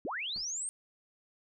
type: linear sweep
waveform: sine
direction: up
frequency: 198.6 to 8800 Hz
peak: -34 dBFS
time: 0.05-0.69 s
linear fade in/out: 0 ms
type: noise with exponential decay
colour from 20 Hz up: brown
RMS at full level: -42 dBFS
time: 0.36-0.47 s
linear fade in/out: 2 ms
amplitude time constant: 23 ms
effects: none